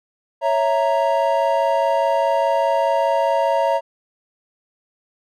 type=chord; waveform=triangle; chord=A# diminished; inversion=first; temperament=equal; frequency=554.4 / 659.3 / 932.3 Hz; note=C#5 / E5 / A#5; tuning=0 / 0 / 0 cents; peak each=-18 dBFS; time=0.41-3.81 s; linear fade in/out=50 ms; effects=none